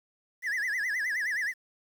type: tone with vibrato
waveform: triangle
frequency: 1834 Hz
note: A#6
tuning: 29 cents flat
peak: -26 dBFS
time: 0.42-1.54 s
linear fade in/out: 50 ms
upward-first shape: sine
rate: 9.5 Hz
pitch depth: 190 cents each way
effects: 9-bit